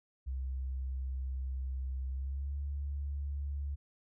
sine tone with pitch glide, 65.41 to 70.92 Hz, C2 to C#2, 0 to +40 cents, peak -34 dBFS, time 0.26-3.76 s, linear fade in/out 20 ms, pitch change +140 cents, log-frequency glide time 2.09-2.56 s, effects none

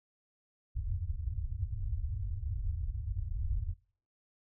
white low-pass noise, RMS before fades -35 dBFS, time 0.75-3.74 s, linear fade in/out 20 ms, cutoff 100 Hz, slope 48 dB/octave, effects noise-tail reverb RT60 0.5 s tail -24 dB re dry

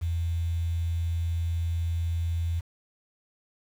sine tone with quantisation, 84 Hz, E2, 33 cents sharp, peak -25 dBFS, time 0.01-2.61 s, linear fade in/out 20 ms, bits 8, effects none

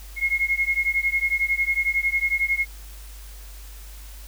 sine beating tone pair, 2155 / 2166 Hz, C#7 / C#7, -49 / -41 cents, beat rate 11 Hz, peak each -23 dBFS, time 0.16-2.66 s, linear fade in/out 50 ms, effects added 50 Hz sine -38 dBFS peak until 4.27 s + white hiss -47 dBFS RMS until 4.27 s

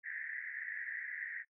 pink band-pass noise, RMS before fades -43 dBFS, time 0.03-1.45 s, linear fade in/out 50 ms, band 1700 to 2000 Hz, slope 96 dB/octave, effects noise-tail reverb RT60 0.1 s tail -23 dB re dry

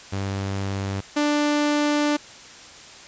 sawtooth tone pair in turn, 98 / 295 Hz, G2 / D4, 0 / +8 cents, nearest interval octave + perfect fifth, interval 1908 cents, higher second, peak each -21 / -15 dBFS, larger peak second, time 0.12-1.01 / 1.16-2.17 s, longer second, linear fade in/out 10 ms, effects white hiss -43 dBFS RMS until 3.07 s + resampled to 16000 Hz

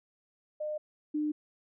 sine tone pair in turn, 607 / 301.2 Hz, D#5 / D4, -43 / +44 cents, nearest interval octave, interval 1213 cents, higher first, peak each -32 / -28 dBFS, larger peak second, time 0.6-0.78 / 1.14-1.32 s, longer neither, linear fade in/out 10 ms, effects none

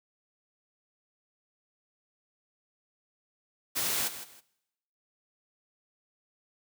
white noise with echo, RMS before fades -30 dBFS, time 3.75-4.09 s, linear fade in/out 20 ms, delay 160 ms, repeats 2, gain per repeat -12 dB, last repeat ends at 4.41 s, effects noise-tail reverb RT60 0.9 s tail -22 dB re dry + high-pass 100 Hz 12 dB/octave

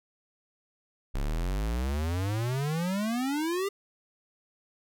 square exponential sweep, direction up, 32.58 to 407.3 Hz, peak -28 dBFS, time 1.14-3.69 s, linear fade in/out 10 ms, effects none

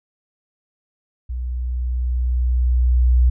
sine tone with level ramp, 61.74 Hz, B1, in tune, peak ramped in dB -23 to -9 dBFS, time 1.29-3.3 s, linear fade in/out 10 ms, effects tanh soft clip ceiling -6 dBFS

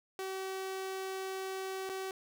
sawtooth tone with dropouts, 381.4 Hz, G4, 47 cents flat, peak -33 dBFS, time 0.19-2.11 s, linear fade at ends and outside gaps 1 ms, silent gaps 1.892-1.897 s, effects none

